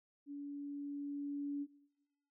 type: tone with level ramp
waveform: sine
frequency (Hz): 285.5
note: D4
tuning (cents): -49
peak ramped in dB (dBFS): -43 to -36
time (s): 0.26-1.67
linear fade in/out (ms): 50
effects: noise-tail reverb RT60 1.0 s tail -21 dB re dry